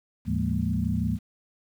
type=tone cluster; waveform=sine; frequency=77.8 / 108.8 / 169.7 / 203.8 / 229.7 Hz; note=D#2 / A2 / F3 / G#3 / A#3; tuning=0 / -19 / -49 / -32 / -25 cents; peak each=-30 dBFS; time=0.25-1.19 s; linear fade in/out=50 ms; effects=9-bit